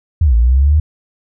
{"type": "linear two-way sweep", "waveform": "sine", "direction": "down then up", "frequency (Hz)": [87.31, 55.3, 78.3], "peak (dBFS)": -7, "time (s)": [0.21, 0.8], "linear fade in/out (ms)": 5, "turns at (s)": 0.35, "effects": []}